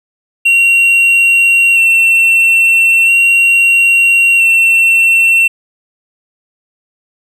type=tone with vibrato; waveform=triangle; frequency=2726 Hz; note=F7; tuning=43 cents flat; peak=-4 dBFS; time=0.45-5.48 s; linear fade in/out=10 ms; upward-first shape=square; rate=0.38 Hz; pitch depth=14 cents each way; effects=none